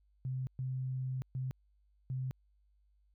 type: tone bursts at uneven times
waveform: sine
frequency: 129.8 Hz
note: C3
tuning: 13 cents flat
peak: -34 dBFS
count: 4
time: 0.25-0.47 / 0.59-1.22 / 1.35-1.51 / 2.1-2.31 s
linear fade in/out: 0 ms
effects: added 50 Hz sine -67 dBFS peak until 3.14 s